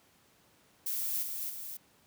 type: noise with echo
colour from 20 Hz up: violet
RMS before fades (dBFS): -34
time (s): 0.86-1.23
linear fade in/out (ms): 5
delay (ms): 270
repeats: 2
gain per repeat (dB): -4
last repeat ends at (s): 1.77
effects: pink hiss -65 dBFS RMS until 2.06 s + high-pass 100 Hz 12 dB/octave